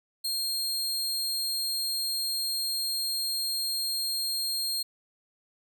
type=tone; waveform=sawtooth; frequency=4220 Hz; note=C8; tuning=14 cents sharp; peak=-25 dBFS; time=0.24-4.83 s; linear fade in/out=10 ms; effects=none